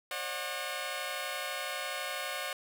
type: tone cluster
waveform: 10% pulse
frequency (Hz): 541 / 601 / 732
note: C#5 / D5 / F#5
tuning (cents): -42 / +40 / -19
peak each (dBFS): -31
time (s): 0.11-2.53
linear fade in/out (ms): 2
effects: none